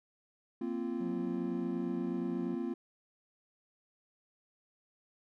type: chord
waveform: triangle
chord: Bb suspended second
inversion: none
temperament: equal with one note detuned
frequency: 233.1 / 261.6 / 344.4 Hz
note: Bb3 / C4 / F4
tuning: 0 / 0 / -24 cents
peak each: -36 dBFS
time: 0.61-2.74 s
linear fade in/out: 5 ms
type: tone with vibrato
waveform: triangle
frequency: 180.5 Hz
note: F#3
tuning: 43 cents flat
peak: -37 dBFS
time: 1-2.55 s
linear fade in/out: 10 ms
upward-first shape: triangle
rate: 8.9 Hz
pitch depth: 59 cents each way
effects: none